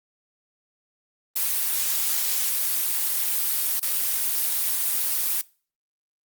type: noise with dropouts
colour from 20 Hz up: blue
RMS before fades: -24 dBFS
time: 1.36-5.41 s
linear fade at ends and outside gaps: 0 ms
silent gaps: 3.795-3.829 s
effects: noise-tail reverb RT60 0.4 s tail -23 dB re dry + Opus 32 kbps